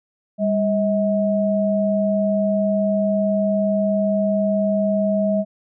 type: tone pair together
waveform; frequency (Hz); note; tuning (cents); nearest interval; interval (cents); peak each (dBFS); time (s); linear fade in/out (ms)
sine; 200.3 / 638; G3 / D#5; +38 / +43; octave + minor sixth; 2005; -19 / -19; 0.38-5.45; 50
effects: none